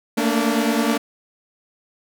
sawtooth tone cluster, 223.2 / 232.8 / 290.5 Hz, A3 / A#3 / D4, +25 / -2 / -19 cents, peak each -18 dBFS, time 0.17-0.98 s, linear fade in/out 10 ms, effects none

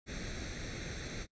pink noise with comb filter, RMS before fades -41 dBFS, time 0.06-1.27 s, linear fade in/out 50 ms, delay 0.5 ms, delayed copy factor +0.75, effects noise-tail reverb RT60 0.1 s tail -24 dB re dry + resampled to 16000 Hz

